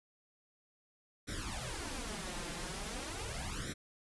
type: noise with flanger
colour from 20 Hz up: pink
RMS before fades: -41 dBFS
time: 1.27-3.74 s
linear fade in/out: 20 ms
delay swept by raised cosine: 0.53 to 5.83 ms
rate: 0.41 Hz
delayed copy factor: +0.95
effects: resampled to 24000 Hz